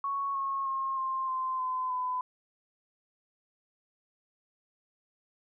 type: tone with pitch steps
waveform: sine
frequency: 1108.7 / 1090.9 / 1073.4 / 1056.2 / 1039.2 / 1022.6 / 1006.2 Hz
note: C#6 / C#6 / C6 / C6 / C6 / C6 / B5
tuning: 0 / -28 / +44 / +16 / -12 / -40 / +32 cents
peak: -29 dBFS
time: 0.04-2.21 s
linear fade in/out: 2 ms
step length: 310 ms
effects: none